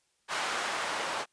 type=noise with band-pass filter sweep; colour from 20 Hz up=white; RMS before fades=-33 dBFS; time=0.28-1.26 s; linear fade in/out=50 ms; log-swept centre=1200 to 800 Hz; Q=0.96; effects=white hiss -73 dBFS RMS until 1.32 s + resampled to 22050 Hz